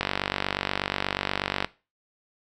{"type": "click train", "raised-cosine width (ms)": 0.3, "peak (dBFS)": -8, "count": 80, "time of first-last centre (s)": [0.01, 1.646], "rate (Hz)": 48.3, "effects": ["noise-tail reverb RT60 0.3 s tail -18 dB re dry"]}